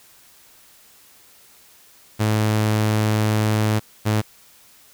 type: tone pair in turn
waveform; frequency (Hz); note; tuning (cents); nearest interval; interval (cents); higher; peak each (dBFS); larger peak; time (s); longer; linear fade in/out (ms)
sawtooth; 107.6 / 107.23; A2 / A2; -38 / -44; unison; 6; first; -13; neither; 2.19-3.8 / 4.05-4.22; first; 20
effects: white hiss -51 dBFS RMS until 4.93 s

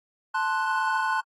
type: chord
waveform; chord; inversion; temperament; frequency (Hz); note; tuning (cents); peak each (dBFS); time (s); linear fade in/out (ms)
triangle; F# diminished; first; equal; 880 / 1046.5 / 1480; A5 / C6 / F#6; 0 / 0 / 0; -26; 0.34-1.21; 10
effects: AAC 32 kbps

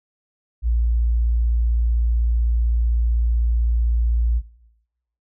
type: tone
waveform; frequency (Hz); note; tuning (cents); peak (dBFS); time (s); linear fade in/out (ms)
sine; 57.9; A#1; -11; -16; 0.62-4.42; 50
effects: noise-tail reverb RT60 0.9 s tail -18 dB re dry

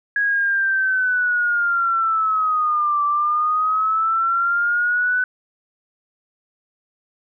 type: linear two-way sweep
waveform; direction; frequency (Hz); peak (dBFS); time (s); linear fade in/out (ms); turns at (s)
sine; down then up; 1661.2 to 1165 to 1502; -16; 0.16-5.24; 2; 3.04
effects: none

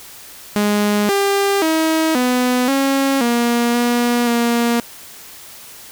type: tone with pitch steps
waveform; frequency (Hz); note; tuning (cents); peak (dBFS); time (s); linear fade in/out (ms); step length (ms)
sawtooth; 207.3 / 398 / 319.4 / 249.6 / 272.9 / 237.4 / 240.4 / 235.8; G#3 / G4 / D#4 / B3 / C#4 / A#3 / B3 / A#3; -3 / +26 / +45 / +19 / -27 / +32 / -46 / +20; -10; 0.56-4.8; 0; 530
effects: white hiss -38 dBFS RMS until 5.91 s

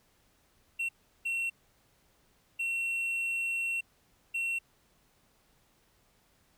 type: tone bursts at uneven times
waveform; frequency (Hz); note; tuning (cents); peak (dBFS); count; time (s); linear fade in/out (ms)
triangle; 2720; F7; -46; -28; 4; 0.79-0.89 / 1.25-1.5 / 2.59-3.81 / 4.34-4.59; 10
effects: pink hiss -68 dBFS RMS until 6.57 s

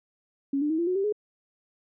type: tone with pitch steps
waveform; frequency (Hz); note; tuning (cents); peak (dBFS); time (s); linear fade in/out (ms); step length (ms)
sine; 277 / 296.9 / 318.2 / 341 / 365.5 / 391.7 / 419.9; C#4 / D4 / D#4 / F4 / F#4 / G4 / G#4; -1 / +19 / +39 / -41 / -21 / -1 / +19; -23; 0.53-1.125; 5; 85
effects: none

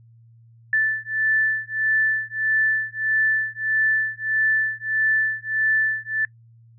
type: beating tone pair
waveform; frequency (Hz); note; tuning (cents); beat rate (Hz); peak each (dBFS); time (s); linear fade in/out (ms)
sine; 1756 / 1757.6; A6 / A6; -4 / -2; 1.6; -22; 0.73-6.25; 2
effects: noise-tail reverb RT60 0.1 s tail -23 dB re dry + added 115 Hz sine -48 dBFS peak until 6.78 s

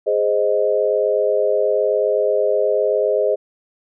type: chord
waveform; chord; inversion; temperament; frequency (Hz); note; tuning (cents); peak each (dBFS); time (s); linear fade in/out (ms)
sine; Ab major; none; equal; 415.3 / 523.3 / 622.3; Ab4 / C5 / Eb5; 0 / 0 / 0; -19; 0.06-3.36; 20
effects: none

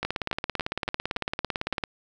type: two click trains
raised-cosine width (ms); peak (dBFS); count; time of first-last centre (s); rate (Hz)
0.3; -13 / -11; 7 / 33; 0.03-1.73 / 0.05-1.838; 3.53 / 17.9
effects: none

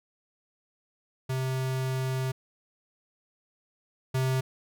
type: tone pair in turn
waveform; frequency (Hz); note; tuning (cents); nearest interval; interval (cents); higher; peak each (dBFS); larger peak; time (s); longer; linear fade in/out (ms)
square; 130.81 / 130.81; C3 / C3; 0 / 0; unison; 0; neither; -28 / -25; second; 1.29-2.32 / 4.14-4.41; first; 10
effects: none

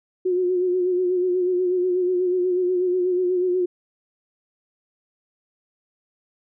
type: tone with vibrato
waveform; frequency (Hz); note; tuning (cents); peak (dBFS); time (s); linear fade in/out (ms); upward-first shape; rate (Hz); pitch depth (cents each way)
sine; 362.7; F#4; -34; -18; 0.25-3.66; 10; sine; 8.2; 41
effects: none

